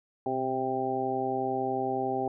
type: harmonic tone with a mistuned harmonic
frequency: 131 Hz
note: C3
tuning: 2 cents sharp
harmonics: 1 / 2 / 3 / 4 / 5 / 6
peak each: -42 / -35 / -32 / -38 / -36 / -31 dBFS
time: 0.26-2.28 s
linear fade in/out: 2 ms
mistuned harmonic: 1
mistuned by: -70 cents
effects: none